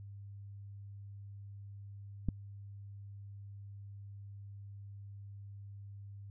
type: click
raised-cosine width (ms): 5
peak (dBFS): -19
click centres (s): 2.287
effects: added 100 Hz sine -46 dBFS peak until 6.3 s